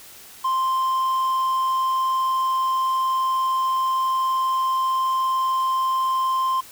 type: tone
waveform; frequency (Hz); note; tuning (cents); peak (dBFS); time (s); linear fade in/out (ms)
triangle; 1046.5; C6; 0; -17; 0.44-6.61; 10
effects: white hiss -44 dBFS RMS until 6.71 s